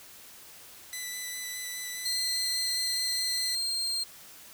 10% pulse tone with vibrato, 1990 Hz, B6, 13 cents sharp, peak -26 dBFS, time 0.93-3.55 s, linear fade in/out 0 ms, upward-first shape square, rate 4.9 Hz, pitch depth 9 cents each way
35% pulse tone, 4192 Hz, C8, 2 cents sharp, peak -27 dBFS, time 2.05-4.04 s, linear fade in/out 10 ms
effects white hiss -50 dBFS RMS until 4.53 s

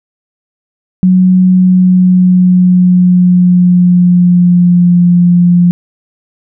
sine tone with pitch glide, 184.2 to 175.58 Hz, F#3 to F3, -7 to +10 cents, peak -3 dBFS, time 1.03-5.71 s, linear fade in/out 0 ms, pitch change -83 cents, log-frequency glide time 1.5-5.01 s, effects none

